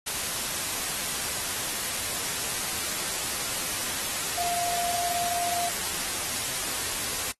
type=tone in noise; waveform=sine; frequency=698.5 Hz; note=F5; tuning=in tune; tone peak=-30 dBFS; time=4.37-5.69 s; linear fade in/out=10 ms; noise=white; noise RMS=-30 dBFS; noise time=0.06-7.32 s; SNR=-3 dB; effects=noise-tail reverb RT60 0.1 s tail -22 dB re dry + AAC 32 kbps